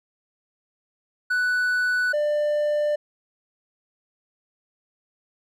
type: tone pair in turn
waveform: triangle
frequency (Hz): 1486 / 594.5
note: F#6 / D5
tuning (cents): +7 / +21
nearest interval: octave + major third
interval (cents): 1586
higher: first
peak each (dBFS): -18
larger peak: neither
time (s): 1.3-2.13 / 2.13-2.96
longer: neither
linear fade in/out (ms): 10
effects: none